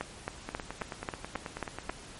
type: two click trains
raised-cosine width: 0.5 ms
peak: -21 / -17 dBFS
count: 14 / 8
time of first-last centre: 0.49-1.894 / 0.01-1.897 s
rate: 9.26 / 3.71 Hz
effects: pink hiss -48 dBFS RMS until 2.19 s + MP3 48 kbps